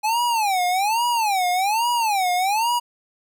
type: tone with vibrato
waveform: square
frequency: 830.6 Hz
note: G#5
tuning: in tune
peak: -19 dBFS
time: 0.03-2.8 s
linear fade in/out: 20 ms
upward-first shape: sine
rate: 1.2 Hz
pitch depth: 260 cents each way
effects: none